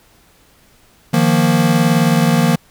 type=chord; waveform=square; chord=Eb suspended second; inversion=none; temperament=equal; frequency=155.56 / 174.61 / 233.1 Hz; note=Eb3 / F3 / Bb3; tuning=0 / 0 / 0 cents; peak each=-16 dBFS; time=1.13-2.56 s; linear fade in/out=10 ms; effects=pink hiss -51 dBFS RMS until 2.7 s